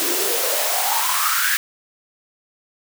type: noise with high-pass filter sweep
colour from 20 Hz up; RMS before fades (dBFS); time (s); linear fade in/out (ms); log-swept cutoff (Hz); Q
white; -20; 0-1.57; 0; 310 to 1700; 6.9
effects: none